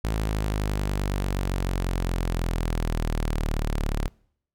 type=exponential sweep; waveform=sawtooth; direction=down; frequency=54.4 to 35.68 Hz; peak=-20 dBFS; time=0.04-4.08 s; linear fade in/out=0 ms; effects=noise-tail reverb RT60 0.7 s tail -26 dB re dry